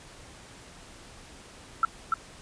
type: tone with echo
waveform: sine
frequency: 1332 Hz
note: E6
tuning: 18 cents sharp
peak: -18 dBFS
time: 1.83-1.85 s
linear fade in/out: 2 ms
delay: 290 ms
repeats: 1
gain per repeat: -3 dB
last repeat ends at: 2.14 s
effects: pink hiss -49 dBFS RMS until 2.41 s + resampled to 22050 Hz